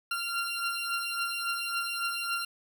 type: beating tone pair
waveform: 20% pulse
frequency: 1380 / 1383.6 Hz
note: F6 / F6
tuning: -21 / -17 cents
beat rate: 3.6 Hz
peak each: -30 / -27 dBFS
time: 0.11-2.45 s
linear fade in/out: 5 ms
effects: none